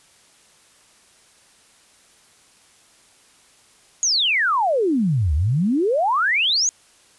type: exponential two-way sweep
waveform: sine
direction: down then up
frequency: 6830 to 69.6 to 6830 Hz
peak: -16 dBFS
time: 4.03-6.69 s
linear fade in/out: 0 ms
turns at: 5.34 s
effects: white hiss -54 dBFS RMS until 7.18 s + resampled to 24000 Hz